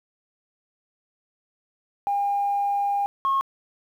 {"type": "tone pair in turn", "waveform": "sine", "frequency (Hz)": [806, 1085.2], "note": ["G5", "C#6"], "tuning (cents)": [48, -37], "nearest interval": "perfect fourth", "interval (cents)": 515, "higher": "second", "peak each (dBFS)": [-20, -18], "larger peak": "second", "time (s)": [[2.07, 3.06], [3.25, 3.41]], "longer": "first", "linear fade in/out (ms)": 0, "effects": ["tanh soft clip ceiling -16 dBFS", "9-bit"]}